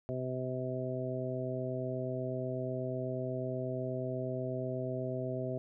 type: harmonic tone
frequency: 128.2 Hz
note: C3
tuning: 35 cents flat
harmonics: 1 / 2 / 3 / 4 / 5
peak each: -38 / -41 / -40 / -43 / -39 dBFS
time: 0.09-5.58 s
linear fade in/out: 0 ms
effects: none